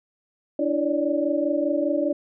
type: tone cluster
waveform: sine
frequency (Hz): 292.4 / 332.6 / 569 / 594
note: D4 / E4 / C#5 / D5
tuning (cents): -7 / +16 / +45 / +20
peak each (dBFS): -25 / -27 / -26 / -26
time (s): 0.59-2.13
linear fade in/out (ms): 5
effects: none